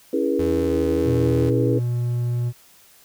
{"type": "chord", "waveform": "sine", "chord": "C# minor seventh", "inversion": "none", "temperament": "equal with one note detuned", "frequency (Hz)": [277.2, 329.6, 415.3, 483.4], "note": ["C#4", "E4", "G#4", "B4"], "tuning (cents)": [0, 0, 0, -37], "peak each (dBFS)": -24, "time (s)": [0.13, 1.79], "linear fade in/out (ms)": 5}
{"type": "tone with vibrato", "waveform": "35% pulse", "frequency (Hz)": 82.1, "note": "E2", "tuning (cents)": -6, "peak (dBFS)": -25, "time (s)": [0.39, 1.5], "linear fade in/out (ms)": 5, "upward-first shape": "square", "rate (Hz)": 1.7, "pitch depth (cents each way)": 30}
{"type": "tone", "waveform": "triangle", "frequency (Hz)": 120.7, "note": "B2", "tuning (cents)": -39, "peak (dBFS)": -18, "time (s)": [1.04, 2.53], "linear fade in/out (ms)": 50}
{"effects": ["white hiss -52 dBFS RMS until 3.04 s"]}